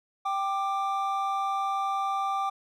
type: tone pair together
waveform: triangle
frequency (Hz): 783 / 1184.8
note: G5 / D6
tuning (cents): -2 / +15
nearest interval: perfect fifth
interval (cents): 717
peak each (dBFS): -27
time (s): 0.25-2.5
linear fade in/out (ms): 10
effects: none